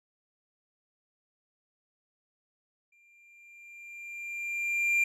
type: tone with exponential growth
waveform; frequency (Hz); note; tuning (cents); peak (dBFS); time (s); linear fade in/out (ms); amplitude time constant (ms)
triangle; 2384; D7; +25; -20; 2.92-5.04; 5; 460
effects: resampled to 32000 Hz